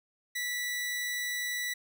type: tone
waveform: sawtooth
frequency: 1962 Hz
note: B6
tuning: 12 cents flat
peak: -28 dBFS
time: 0.35-1.74 s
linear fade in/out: 10 ms
effects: none